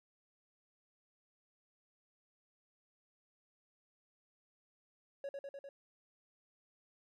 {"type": "tone with echo", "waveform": "triangle", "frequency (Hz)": 556, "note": "C#5", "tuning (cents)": 5, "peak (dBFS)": -37, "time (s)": [5.24, 5.29], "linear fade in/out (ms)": 2, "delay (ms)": 100, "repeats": 4, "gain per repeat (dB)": -2, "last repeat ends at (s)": 5.69, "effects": []}